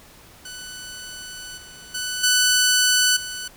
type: tone with level steps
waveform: 10% pulse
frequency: 1493 Hz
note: F#6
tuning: 15 cents sharp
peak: -26 / -33 / -17 / -7 / -21 dBFS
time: 0.45-3.48 s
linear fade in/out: 5 ms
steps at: 1.57 / 1.94 / 2.23 / 3.16 s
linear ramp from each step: 10 ms
effects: pink hiss -48 dBFS RMS until 3.56 s